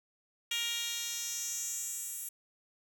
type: tone with high-pass filter sweep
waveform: 10% pulse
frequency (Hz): 468.9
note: A#4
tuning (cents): +10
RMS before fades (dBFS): -37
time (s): 0.51-2.29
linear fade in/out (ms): 5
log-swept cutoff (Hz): 3100 to 10000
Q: 2.4
effects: none